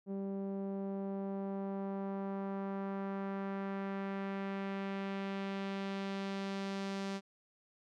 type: tone with low-pass filter sweep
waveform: sawtooth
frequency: 195.8 Hz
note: G3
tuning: 2 cents flat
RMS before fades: -39 dBFS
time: 0.06-7.21 s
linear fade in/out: 50 ms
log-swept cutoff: 460 to 5700 Hz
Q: 1.1
effects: none